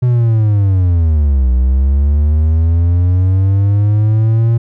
triangle linear two-way sweep, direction down then up, 125.7 to 61.5 to 116.7 Hz, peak -6 dBFS, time 0.02-4.58 s, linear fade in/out 10 ms, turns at 1.51 s, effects none

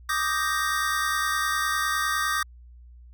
square chord, Eb major seventh, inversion third, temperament equal, 1174.7 / 1244.5 / 1568 / 1864.7 Hz, D6 / Eb6 / G6 / Bb6, 0 / 0 / 0 / 0 cents, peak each -30 dBFS, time 0.09-2.43 s, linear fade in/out 5 ms, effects added 60 Hz sine -45 dBFS peak until 3.13 s

